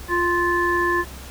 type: harmonic tone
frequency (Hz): 349.2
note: F4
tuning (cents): 0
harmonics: 1 / 3 / 5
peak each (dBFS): -22 / -22 / -22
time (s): 0.08-1.05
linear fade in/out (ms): 50
effects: added 66 Hz sine -37 dBFS peak until 1.3 s + pink hiss -40 dBFS RMS until 1.3 s